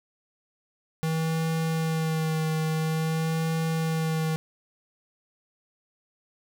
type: tone with vibrato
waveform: square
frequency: 160 Hz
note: D#3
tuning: 49 cents sharp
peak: -25 dBFS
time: 1.03-4.36 s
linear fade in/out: 0 ms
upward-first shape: sine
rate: 0.49 Hz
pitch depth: 21 cents each way
effects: none